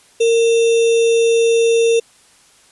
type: tone with sample-and-hold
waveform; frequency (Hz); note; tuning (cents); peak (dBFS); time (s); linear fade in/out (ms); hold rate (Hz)
sine; 460.1; A#4; -23; -10; 0.2-2; 10; 3150
effects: white hiss -50 dBFS RMS until 2.71 s + resampled to 24000 Hz